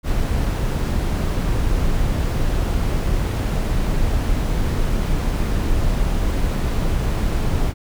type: noise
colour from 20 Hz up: brown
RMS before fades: -19 dBFS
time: 0.03-7.74 s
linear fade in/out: 50 ms
effects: none